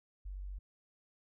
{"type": "tone", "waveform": "sine", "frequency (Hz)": 47.62, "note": "G1", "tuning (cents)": -49, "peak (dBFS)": -40, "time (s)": [0.25, 0.59], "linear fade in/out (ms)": 10, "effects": []}